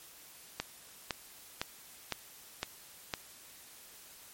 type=click train; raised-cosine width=0.2 ms; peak=-15 dBFS; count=6; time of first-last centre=0.6-3.138 s; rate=1.97 Hz; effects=white hiss -54 dBFS RMS until 4.33 s + MP3 64 kbps